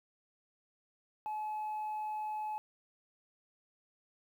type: tone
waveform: sine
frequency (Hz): 855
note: A5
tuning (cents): -50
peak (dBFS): -33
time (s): 1.26-2.58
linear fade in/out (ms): 0
effects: tanh soft clip ceiling -34 dBFS + 11-bit